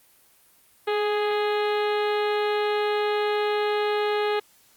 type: harmonic tone with a mistuned harmonic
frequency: 415.3 Hz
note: G#4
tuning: in tune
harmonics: 1 / 2 / 3 / 4 / 5 / 6 / 7 / 8 / 9 / 10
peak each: -23 / -29 / -33 / -35 / -37 / -39 / -40 / -41 / -42 / -43 dBFS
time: 0.87-4.4 s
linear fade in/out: 10 ms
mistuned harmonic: 1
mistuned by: +20 cents
effects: white hiss -58 dBFS RMS until 4.76 s + Opus 32 kbps